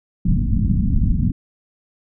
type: low-pass noise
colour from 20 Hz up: pink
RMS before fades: -17 dBFS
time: 0.25-1.32 s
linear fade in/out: 5 ms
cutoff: 240 Hz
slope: 48 dB/octave
effects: none